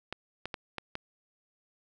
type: clicks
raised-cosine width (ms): 0.3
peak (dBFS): -19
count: 5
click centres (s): 0.126 / 0.456 / 0.542 / 0.783 / 0.954
effects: none